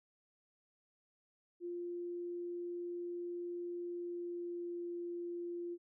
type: tone with pitch glide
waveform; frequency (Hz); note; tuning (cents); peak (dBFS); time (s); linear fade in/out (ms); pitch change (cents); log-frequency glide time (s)
sine; 349.2 to 346.8; F4 to F4; 0 to -12; -39; 1.6-5.78; 50; -12; 3.82-4.9
effects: none